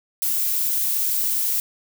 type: noise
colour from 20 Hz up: violet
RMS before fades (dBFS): -22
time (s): 0.22-1.6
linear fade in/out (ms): 0
effects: none